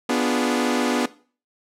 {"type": "chord", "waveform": "sawtooth", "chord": "B diminished seventh", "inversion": "none", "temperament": "equal", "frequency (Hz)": [246.9, 293.7, 349.2, 415.3], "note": ["B3", "D4", "F4", "Ab4"], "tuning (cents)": [0, 0, 0, 0], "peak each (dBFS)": [-18, -21, -24, -24], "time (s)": [0.09, 1.06], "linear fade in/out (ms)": 5, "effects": ["noise-tail reverb RT60 0.4 s tail -18 dB re dry", "low-pass 10000 Hz 12 dB/octave"]}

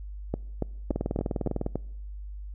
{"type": "two click trains", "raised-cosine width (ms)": 2, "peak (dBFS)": [-14, -15], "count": [6, 16], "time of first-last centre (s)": [[0.34, 1.756], [0.91, 1.664]], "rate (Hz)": [3.53, 19.9], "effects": ["noise-tail reverb RT60 0.9 s tail -25 dB re dry", "added 50 Hz sine -36 dBFS peak until 2.54 s"]}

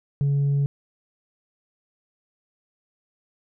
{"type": "tone with tanh clipping", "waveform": "sine", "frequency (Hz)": 141.1, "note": "C#3", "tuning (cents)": 31, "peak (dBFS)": -19, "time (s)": [0.21, 0.66], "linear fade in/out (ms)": 0, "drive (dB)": 1, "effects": []}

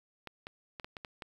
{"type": "clicks", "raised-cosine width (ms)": 0.3, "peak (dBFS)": -26, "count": 7, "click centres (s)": [0.273, 0.469, 0.798, 0.845, 0.968, 1.048, 1.222], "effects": ["9-bit"]}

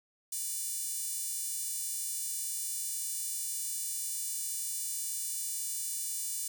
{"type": "tone with high-pass filter", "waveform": "5% pulse", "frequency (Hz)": 587.3, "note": "D5", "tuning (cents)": 0, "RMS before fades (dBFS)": -36, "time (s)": [0.32, 6.48], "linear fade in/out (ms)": 5, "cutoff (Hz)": 10000, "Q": 2.1, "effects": []}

